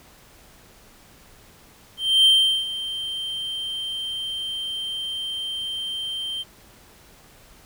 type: tone with ADSR envelope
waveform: triangle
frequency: 3138 Hz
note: G7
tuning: 1 cent sharp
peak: -10 dBFS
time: 1.97-6.44 s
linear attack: 280 ms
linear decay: 400 ms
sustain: -15 dB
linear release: 29 ms
effects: pink hiss -51 dBFS RMS until 7.65 s